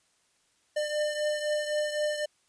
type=beating tone pair; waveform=square; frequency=599 / 602.9 Hz; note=D5 / D5; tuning=+34 / +45 cents; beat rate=3.9 Hz; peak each=-29 / -35 dBFS; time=0.76-2.26 s; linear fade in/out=10 ms; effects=white hiss -69 dBFS RMS until 2.48 s + resampled to 22050 Hz